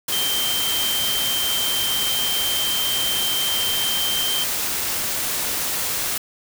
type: tone in noise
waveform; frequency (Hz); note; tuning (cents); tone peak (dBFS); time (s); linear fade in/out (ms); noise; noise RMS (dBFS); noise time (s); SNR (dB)
sine; 3136; G7; 0; -22; 0.12-4.44; 5; white; -24; 0.08-6.18; -1
effects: none